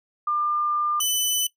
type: tone pair in turn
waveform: sine / 15% pulse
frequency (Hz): 1199 / 3003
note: D6 / F#7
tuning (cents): +36 / +25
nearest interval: octave + major third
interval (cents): 1589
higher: second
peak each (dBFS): -21 / -13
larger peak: second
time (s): 0.27-1 / 1-1.47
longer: first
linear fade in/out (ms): 5
effects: noise-tail reverb RT60 0.1 s tail -17 dB re dry